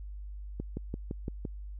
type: click train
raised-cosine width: 3 ms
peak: -22 dBFS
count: 6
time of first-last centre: 0.6-1.452 s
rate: 5.87 Hz
effects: added 50 Hz sine -39 dBFS peak until 1.79 s